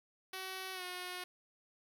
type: tone with pitch glide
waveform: 5% pulse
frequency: 377.3 to 361.5 Hz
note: F#4 to F#4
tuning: +34 to -40 cents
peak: -30 dBFS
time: 0.33-1.24 s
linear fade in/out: 5 ms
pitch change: -74 cents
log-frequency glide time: 0.73-0.83 s
effects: 12-bit